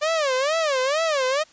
sawtooth tone with vibrato, 580 Hz, D5, 22 cents flat, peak -16 dBFS, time 0.01-1.44 s, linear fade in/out 20 ms, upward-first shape sine, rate 2.2 Hz, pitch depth 220 cents each way, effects white hiss -53 dBFS RMS until 1.52 s + resampled to 16000 Hz

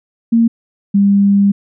sine tone pair in turn, 230.2 / 199.95 Hz, A#3 / G3, -22 / +35 cents, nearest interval major second, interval 243 cents, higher first, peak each -7 dBFS, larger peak neither, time 0.32-0.48 / 0.94-1.52 s, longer second, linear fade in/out 10 ms, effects none

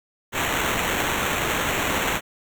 blue noise with sample-and-hold, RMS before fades -24 dBFS, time 0.32-2.21 s, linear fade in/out 50 ms, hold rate 4900 Hz, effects none

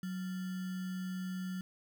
sine tone with sample-and-hold, 185 Hz, F#3, in tune, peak -36 dBFS, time 0.03-1.61 s, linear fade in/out 2 ms, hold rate 1575 Hz, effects none

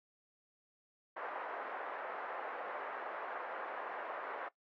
pink band-pass noise, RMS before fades -43 dBFS, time 1.16-4.49 s, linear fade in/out 10 ms, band 510 to 1700 Hz, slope 24 dB/octave, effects noise-tail reverb RT60 0.1 s tail -19 dB re dry + AAC 48 kbps

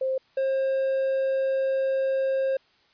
sine / triangle tone pair in turn, 526 / 534.3 Hz, C5 / C5, +9 / +36 cents, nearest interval unison, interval 27 cents, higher second, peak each -23 / -20 dBFS, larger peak second, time 0.01-0.18 / 0.37-2.57 s, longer second, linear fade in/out 5 ms, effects white hiss -62 dBFS RMS until 2.93 s + resampled to 11025 Hz

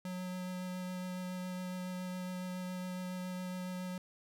square tone with vibrato, 182.7 Hz, F#3, 22 cents flat, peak -39 dBFS, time 0.05-3.98 s, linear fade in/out 2 ms, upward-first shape sine, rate 7.2 Hz, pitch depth 10 cents each way, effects none

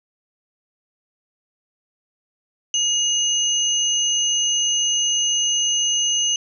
sine tone pair together, 2882 / 6174 Hz, F#7 / G8, -46 / -27 cents, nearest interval octave + minor second, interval 1319 cents, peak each -20 dBFS, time 2.74-6.36 s, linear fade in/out 2 ms, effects none

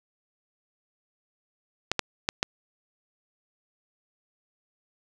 clicks, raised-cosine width 0.2 ms, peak -6 dBFS, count 4, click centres 1.916 / 1.993 / 2.289 / 2.429 s, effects none

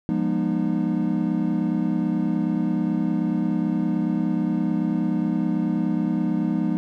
triangle tone cluster, 173.9 / 203.3 / 240.7 / 305.8 Hz, F3 / G#3 / B3 / D#4, -7 / -37 / -44 / -30 cents, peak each -24 dBFS, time 0.09-6.77 s, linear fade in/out 0 ms, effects none

